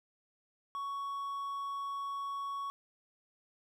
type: tone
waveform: triangle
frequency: 1115 Hz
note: C#6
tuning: 10 cents sharp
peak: -34 dBFS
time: 0.75-2.7 s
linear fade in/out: 0 ms
effects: none